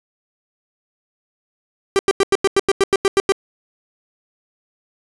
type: tone bursts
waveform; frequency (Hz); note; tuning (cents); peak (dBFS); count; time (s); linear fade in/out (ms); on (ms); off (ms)
45% pulse; 392; G4; 0; -11; 12; 1.96-3.321; 0; 30; 91
effects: resampled to 24000 Hz + 8-bit